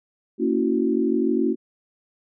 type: chord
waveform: sine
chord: F# dominant seventh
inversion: first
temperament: equal with one note detuned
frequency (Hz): 230 / 277.2 / 329.6 / 370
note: A#3 / C#4 / E4 / F#4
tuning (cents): -23 / 0 / 0 / 0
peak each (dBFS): -24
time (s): 0.38-1.56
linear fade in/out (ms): 50
effects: none